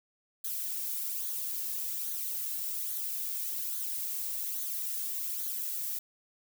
violet noise with flanger, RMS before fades -35 dBFS, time 0.44-5.99 s, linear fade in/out 5 ms, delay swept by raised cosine 0.38 to 2.08 ms, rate 1.2 Hz, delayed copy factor -0.5, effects none

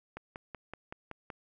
click train, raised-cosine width 0.5 ms, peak -26 dBFS, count 7, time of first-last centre 0.17-1.302 s, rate 5.3 Hz, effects none

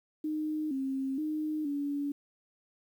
sine tone with pitch steps, 307.8 / 267.8 / 307.5 / 285.8 Hz, D#4 / C4 / D#4 / D4, -19 / +40 / -20 / -47 cents, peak -30 dBFS, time 0.24-2.12 s, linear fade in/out 5 ms, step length 470 ms, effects 10-bit

